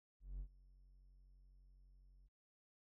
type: tone with ADSR envelope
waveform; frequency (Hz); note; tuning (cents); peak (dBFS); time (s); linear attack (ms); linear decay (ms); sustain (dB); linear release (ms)
triangle; 45.99; F#1; -10; -40; 0.2-2.29; 200; 77; -21; 30
effects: none